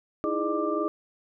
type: tone cluster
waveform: sine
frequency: 310.9 / 333.4 / 416.2 / 606 / 1182 Hz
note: D#4 / E4 / G#4 / D#5 / D6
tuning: -1 / +20 / +4 / -46 / +11 cents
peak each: -31 dBFS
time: 0.24-0.88 s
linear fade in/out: 0 ms
effects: none